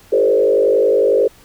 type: tone with frequency modulation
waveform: sine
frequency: 471.6 Hz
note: A#4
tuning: 20 cents sharp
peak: -10 dBFS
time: 0.12-1.28 s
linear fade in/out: 10 ms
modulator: 51 Hz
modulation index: 1.6
effects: pink hiss -47 dBFS RMS until 1.44 s